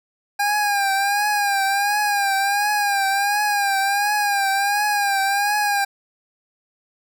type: tone with vibrato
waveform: 25% pulse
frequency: 808 Hz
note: G#5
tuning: 48 cents flat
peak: -14 dBFS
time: 0.39-5.85 s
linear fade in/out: 10 ms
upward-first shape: triangle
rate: 1.4 Hz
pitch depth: 70 cents each way
effects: none